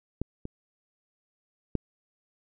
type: clicks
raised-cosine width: 3 ms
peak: -16 / -23 / -13 dBFS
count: 3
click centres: 0.216 / 0.454 / 1.753 s
effects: none